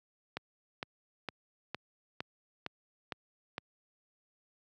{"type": "click train", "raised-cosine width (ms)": 0.3, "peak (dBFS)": -20, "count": 8, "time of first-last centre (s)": [0.37, 3.581], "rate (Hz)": 2.18, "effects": ["high-pass 100 Hz 12 dB/octave"]}